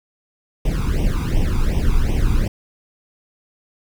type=noise with flanger; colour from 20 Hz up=brown; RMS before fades=-17 dBFS; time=0.65-2.48 s; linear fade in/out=5 ms; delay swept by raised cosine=0.34 to 0.85 ms; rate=2.7 Hz; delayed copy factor=+1; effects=none